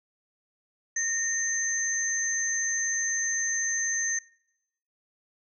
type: tone pair together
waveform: sine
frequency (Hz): 1843 / 6244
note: A#6 / G8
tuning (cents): -20 / -8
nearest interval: octave + major sixth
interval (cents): 2112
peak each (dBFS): -30 / -27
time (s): 0.96-4.19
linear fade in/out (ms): 5
effects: noise-tail reverb RT60 0.8 s tail -22 dB re dry